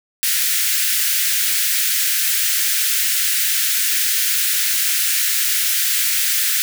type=high-pass noise; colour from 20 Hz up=white; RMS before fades=-18 dBFS; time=0.23-6.62 s; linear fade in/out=0 ms; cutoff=1500 Hz; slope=48 dB/octave; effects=none